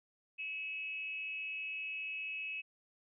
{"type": "tone with frequency modulation", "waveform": "sine", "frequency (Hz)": 2585, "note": "E7", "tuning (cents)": -34, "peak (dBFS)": -38, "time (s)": [0.38, 2.62], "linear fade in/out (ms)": 20, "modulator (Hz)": 316, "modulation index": 0.35, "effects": []}